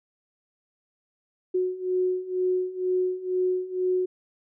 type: beating tone pair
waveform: sine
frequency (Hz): 366 / 368.1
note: F#4 / F#4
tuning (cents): -19 / -9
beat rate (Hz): 2.1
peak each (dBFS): -28 / -25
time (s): 1.54-4.06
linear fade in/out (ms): 10
effects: none